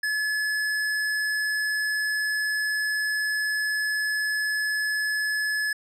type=tone with hard clipping; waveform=sine; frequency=1712 Hz; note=A6; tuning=48 cents flat; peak=-25 dBFS; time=0.03-5.73 s; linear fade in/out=5 ms; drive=17 dB; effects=low-pass 12000 Hz 12 dB/octave